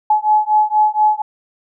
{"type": "beating tone pair", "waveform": "sine", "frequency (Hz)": [850, 854.2], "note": ["G#5", "G#5"], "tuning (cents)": [40, 48], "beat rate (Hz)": 4.2, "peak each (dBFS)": -14, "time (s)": [0.1, 1.22], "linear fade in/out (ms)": 5, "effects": []}